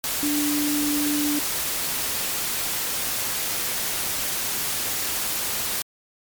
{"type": "tone in noise", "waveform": "sine", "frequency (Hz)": 293.7, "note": "D4", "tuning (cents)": 0, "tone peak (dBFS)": -22, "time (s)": [0.23, 1.39], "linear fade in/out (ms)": 0, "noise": "white", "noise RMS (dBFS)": -26, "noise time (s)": [0.04, 5.82], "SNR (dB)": 1, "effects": ["MP3 96 kbps"]}